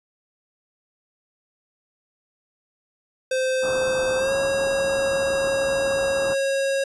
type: tone with pitch glide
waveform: square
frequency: 519 to 546.1 Hz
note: C5 to C#5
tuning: -14 to -26 cents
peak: -21 dBFS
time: 3.31-6.84 s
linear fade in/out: 5 ms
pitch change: +88 cents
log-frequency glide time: 4.16-4.33 s
type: low-pass noise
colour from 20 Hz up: white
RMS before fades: -33 dBFS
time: 3.62-6.35 s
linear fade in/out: 20 ms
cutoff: 1400 Hz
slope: 96 dB/octave
effects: resampled to 24000 Hz